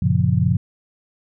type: chord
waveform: sine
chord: Gb major seventh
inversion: none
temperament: equal with one note detuned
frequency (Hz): 94.01 / 116.54 / 138.59 / 174.61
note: Gb2 / Bb2 / Db3 / F3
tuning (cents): +28 / 0 / 0 / 0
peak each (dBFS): -20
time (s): 0.02-0.57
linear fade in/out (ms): 5
effects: none